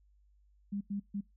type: tone bursts at uneven times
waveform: sine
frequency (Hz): 201.4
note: G3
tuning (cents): +47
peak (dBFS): -33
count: 3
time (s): 0.72-0.81 / 0.9-1 / 1.14-1.21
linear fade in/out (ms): 10
effects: noise-tail reverb RT60 0.2 s tail -23 dB re dry + added 50 Hz sine -63 dBFS peak until 1.36 s